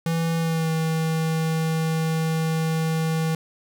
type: tone with pitch glide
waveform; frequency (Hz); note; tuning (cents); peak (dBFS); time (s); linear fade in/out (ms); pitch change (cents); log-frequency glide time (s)
square; 165 to 160.77; E3 to E3; +2 to -43; -22; 0.06-3.35; 2; -45; 0.39-0.7
effects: 8-bit